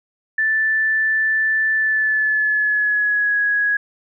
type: tone with pitch glide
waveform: sine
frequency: 1760 to 1666 Hz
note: A6 to G#6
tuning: 0 to +5 cents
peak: -15 dBFS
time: 0.38-3.77 s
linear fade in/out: 5 ms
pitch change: -95 cents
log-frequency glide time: 1.74-3.38 s
effects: none